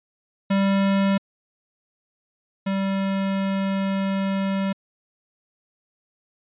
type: tone pair in turn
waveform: square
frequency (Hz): 196 / 194.42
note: G3 / G3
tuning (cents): 0 / -14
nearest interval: unison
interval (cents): 14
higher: first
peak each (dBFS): -18 / -22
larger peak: first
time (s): 0.5-1.18 / 2.66-4.73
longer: second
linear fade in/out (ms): 10
effects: resampled to 8000 Hz